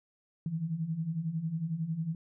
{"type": "beating tone pair", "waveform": "sine", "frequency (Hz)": [154.7, 165.7], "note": ["D#3", "E3"], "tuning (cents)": [-10, 9], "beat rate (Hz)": 11, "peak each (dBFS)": [-37, -32], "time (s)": [0.46, 2.15], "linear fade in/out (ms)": 2, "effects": []}